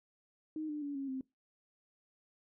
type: tone with pitch steps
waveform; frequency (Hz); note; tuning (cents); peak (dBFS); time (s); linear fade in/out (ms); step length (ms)
sine; 311.1 / 298.3 / 285.9 / 274.1 / 262.8; D#4 / D4 / D4 / C#4 / C4; 0 / +27 / -46 / -19 / +8; -36; 0.56-1.21; 2; 130
effects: noise-tail reverb RT60 0.2 s tail -22 dB re dry